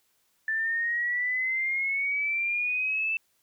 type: exponential sweep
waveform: sine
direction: up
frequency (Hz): 1760 to 2655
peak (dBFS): -25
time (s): 0.48-3.17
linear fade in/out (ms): 2
effects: white hiss -70 dBFS RMS until 3.42 s